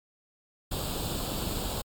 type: noise with comb filter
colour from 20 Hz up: pink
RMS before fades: -32 dBFS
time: 0.71-1.82 s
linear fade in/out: 10 ms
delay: 0.25 ms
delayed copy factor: +0.75
effects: MP3 96 kbps